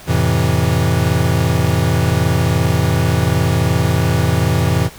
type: chord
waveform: square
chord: F major seventh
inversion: none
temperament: equal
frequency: 87.31 / 110 / 130.81 / 164.81 Hz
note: F2 / A2 / C3 / E3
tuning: 0 / 0 / 0 / 0 cents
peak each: -19 dBFS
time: 0.06-4.9 s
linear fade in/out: 50 ms
effects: pink hiss -38 dBFS RMS until 4.98 s